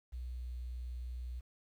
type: tone with pitch glide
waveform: sine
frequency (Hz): 61.74 to 61.31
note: B1 to B1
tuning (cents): 0 to -12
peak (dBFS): -39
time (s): 0.12-1.41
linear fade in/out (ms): 20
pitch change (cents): -12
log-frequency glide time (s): 0.29-0.47
effects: 11-bit